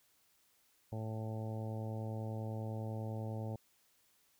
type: harmonic tone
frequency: 110 Hz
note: A2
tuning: in tune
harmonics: 1 / 2 / 3 / 4 / 5 / 6 / 7 / 8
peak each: -39 / -46 / -51 / -51 / -49 / -54 / -53 / -57 dBFS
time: 0.92-3.56 s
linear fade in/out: 5 ms
effects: white hiss -72 dBFS RMS until 4.39 s